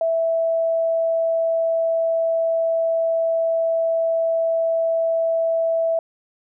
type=tone; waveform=sine; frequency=658 Hz; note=E5; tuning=3 cents flat; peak=-17 dBFS; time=0.01-5.99 s; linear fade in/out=2 ms; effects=none

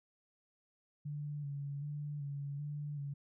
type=tone with vibrato; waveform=sine; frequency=144.3 Hz; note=D3; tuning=30 cents flat; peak=-38 dBFS; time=1.05-3.14 s; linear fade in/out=10 ms; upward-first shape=square; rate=1.3 Hz; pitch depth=32 cents each way; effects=none

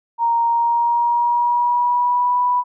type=tone with pitch glide; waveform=sine; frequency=932.3 to 984.9 Hz; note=A#5 to B5; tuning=0 to -5 cents; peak=-14 dBFS; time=0.18-2.64 s; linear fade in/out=50 ms; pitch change=+95 cents; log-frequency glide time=0.46-2.39 s; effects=none

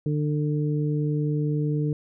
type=harmonic tone; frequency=149.3 Hz; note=D3; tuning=29 cents sharp; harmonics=1 / 2 / 3; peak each=-23 / -29 / -32 dBFS; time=0.06-1.93 s; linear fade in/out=2 ms; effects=none

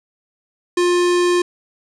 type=tone; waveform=square; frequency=353.5 Hz; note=F4; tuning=21 cents sharp; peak=-14 dBFS; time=0.77-1.42 s; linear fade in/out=5 ms; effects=resampled to 22050 Hz + 7-bit

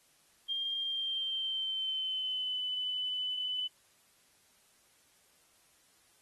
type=tone with pitch glide; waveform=sine; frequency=3201 to 3004 Hz; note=G7 to F#7; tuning=+36 to +26 cents; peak=-32 dBFS; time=0.48-3.68 s; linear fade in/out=20 ms; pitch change=-110 cents; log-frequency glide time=0.79-2.62 s; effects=white hiss -67 dBFS RMS until 6.21 s + AAC 32 kbps

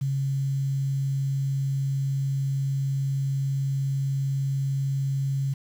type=tone with quantisation; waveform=sine; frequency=136.7 Hz; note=C#3; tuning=24 cents flat; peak=-23 dBFS; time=0.01-5.54 s; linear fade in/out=10 ms; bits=8; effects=none

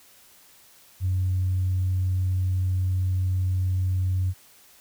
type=tone; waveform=sine; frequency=92.5 Hz; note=F#2; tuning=in tune; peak=-20 dBFS; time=1-4.34 s; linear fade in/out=50 ms; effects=tanh soft clip ceiling -17 dBFS + white hiss -54 dBFS RMS until 4.8 s

